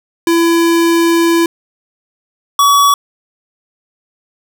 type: tone pair in turn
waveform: square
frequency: 335.7 / 1134.1 Hz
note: E4 / C#6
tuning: +32 / +39 cents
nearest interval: octave + major sixth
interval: 2107 cents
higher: second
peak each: -9 / -7 dBFS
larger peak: second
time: 0.27-1.46 / 2.59-2.94 s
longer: first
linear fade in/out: 2 ms
effects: none